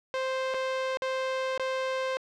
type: tone with dropouts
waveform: sawtooth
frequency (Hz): 523.3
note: C5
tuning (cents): 0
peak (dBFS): -24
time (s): 0.14-2.17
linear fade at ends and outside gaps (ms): 0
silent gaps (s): 0.539-0.544 / 0.971-1.021 / 1.577-1.596
effects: low-pass 4000 Hz 12 dB/octave